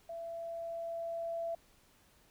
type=tone with level ramp; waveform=sine; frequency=670 Hz; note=E5; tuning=28 cents sharp; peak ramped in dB=-40 to -34 dBFS; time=0.09-1.55 s; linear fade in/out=5 ms; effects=pink hiss -66 dBFS RMS until 2.3 s